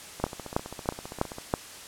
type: two click trains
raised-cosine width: 1 ms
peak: -9 / -23 dBFS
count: 5 / 19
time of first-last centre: 0.24-1.539 / 0.2-1.384 s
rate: 3.08 / 15.2 Hz
effects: white hiss -44 dBFS RMS until 1.87 s + low-pass 10000 Hz 12 dB/octave